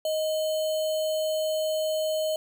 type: tone with sample-and-hold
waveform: sine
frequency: 625 Hz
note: D#5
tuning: 8 cents sharp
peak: -24 dBFS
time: 0.05-2.36 s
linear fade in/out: 2 ms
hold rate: 3675 Hz
effects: none